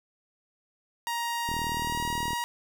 sawtooth tone with pitch glide, 940 to 952 Hz, A#5 to A#5, +14 to +36 cents, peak -25 dBFS, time 1.07-2.44 s, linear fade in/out 0 ms, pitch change +22 cents, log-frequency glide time 1.62-2 s
click train, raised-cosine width 3 ms, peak -24 dBFS, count 34, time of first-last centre 1.49-2.332 s, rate 39.2 Hz
effects none

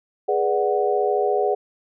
sine chord, G# half-diminished seventh, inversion none, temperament equal with one note detuned, 415.3 / 489.6 / 587.3 / 740 Hz, G#4 / B4 / D5 / F#5, 0 / -15 / 0 / 0 cents, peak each -21 / -25 / -26 / -23 dBFS, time 0.28-1.55 s, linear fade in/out 10 ms, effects none

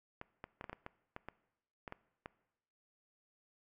clicks, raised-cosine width 0.5 ms, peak -29 dBFS, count 12, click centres 0.214 / 0.441 / 0.611 / 0.642 / 0.696 / 0.73 / 0.864 / 1.164 / 1.286 / 1.878 / 1.924 / 2.259 s, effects noise-tail reverb RT60 0.9 s tail -20 dB re dry

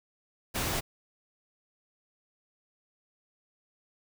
pink noise, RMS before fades -31 dBFS, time 0.54-0.81 s, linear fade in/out 20 ms, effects none

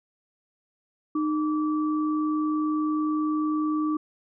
sine tone pair together, 306.6 / 1157.6 Hz, D#4 / D6, -25 / -25 cents, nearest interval octave + major seventh, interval 2300 cents, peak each -23 / -32 dBFS, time 1.15-3.97 s, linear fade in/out 5 ms, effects none

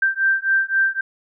sine beating tone pair, 1568 / 1571.8 Hz, G6 / G6, 0 / +4 cents, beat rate 3.8 Hz, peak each -19 dBFS, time 0.02-1.01 s, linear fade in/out 5 ms, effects none

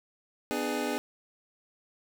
25% pulse chord, G# diminished, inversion first, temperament just, 249.2 / 299 / 415.3 Hz, B3 / D4 / G#4, +16 / +31 / 0 cents, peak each -30 dBFS, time 0.51-0.98 s, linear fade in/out 0 ms, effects none

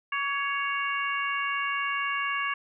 harmonic tone with a mistuned harmonic, 556 Hz, C#5, 5 cents sharp, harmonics 2 / 3 / 4 / 5, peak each -30 / -32 / -33 / -34 dBFS, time 0.12-2.54 s, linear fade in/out 5 ms, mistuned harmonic 2, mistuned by +28 cents, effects none

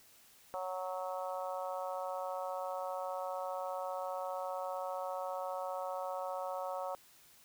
harmonic tone, 185 Hz, F#3, in tune, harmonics 3 / 4 / 5 / 6 / 7, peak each -40 / -42 / -44 / -46 / -47 dBFS, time 0.54-6.95 s, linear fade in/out 0 ms, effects white hiss -62 dBFS RMS until 7.44 s

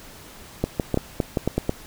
clicks, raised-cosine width 2 ms, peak -7 dBFS, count 9, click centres 0.64 / 0.798 / 0.943 / 0.974 / 1.202 / 1.372 / 1.476 / 1.58 / 1.694 s, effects pink hiss -44 dBFS RMS until 1.86 s

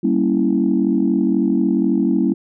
sine chord, G diminished seventh, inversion none, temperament equal with one note detuned, 195.09 / 233.1 / 277.2 / 329.6 Hz, G3 / Bb3 / Db4 / Fb4, -8 / 0 / 0 / 0 cents, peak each -19 dBFS, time 0.03-2.34 s, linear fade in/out 10 ms, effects tanh soft clip ceiling -5 dBFS

